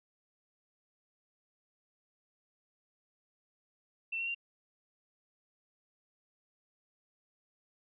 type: tone with pitch steps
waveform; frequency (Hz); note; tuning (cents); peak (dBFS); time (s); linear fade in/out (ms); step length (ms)
sine; 2688 / 2729 / 2770; E7 / F7 / F7; +33 / -41 / -15; -33; 4.12-4.348; 10; 76
effects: none